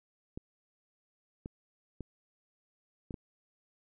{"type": "clicks", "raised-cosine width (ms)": 3, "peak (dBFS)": -27, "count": 5, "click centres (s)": [0.375, 1.459, 2.007, 3.108, 3.142], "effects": []}